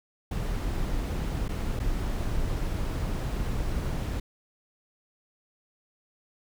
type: noise with dropouts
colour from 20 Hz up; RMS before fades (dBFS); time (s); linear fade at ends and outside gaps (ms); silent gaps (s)
brown; -29; 0.31-4.2; 5; 1.482-1.49 / 1.793-1.798
effects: none